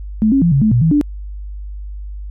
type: tone with pitch steps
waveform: sine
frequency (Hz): 217 / 272.4 / 171 / 137.7 / 216.5 / 120.8 / 161.5 / 293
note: A3 / C#4 / F3 / C#3 / A3 / B2 / E3 / D4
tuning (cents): -24 / -30 / -36 / -11 / -28 / -38 / -35 / -4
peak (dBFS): -9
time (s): 0.22-1.012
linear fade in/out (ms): 0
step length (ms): 99
effects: added 50 Hz sine -25 dBFS peak until 2.3 s